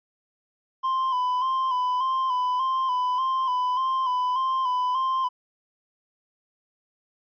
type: tone with vibrato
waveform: triangle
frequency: 1024 Hz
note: C6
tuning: 38 cents flat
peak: -20 dBFS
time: 0.83-5.29 s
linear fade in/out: 20 ms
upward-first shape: square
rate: 1.7 Hz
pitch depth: 42 cents each way
effects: resampled to 11025 Hz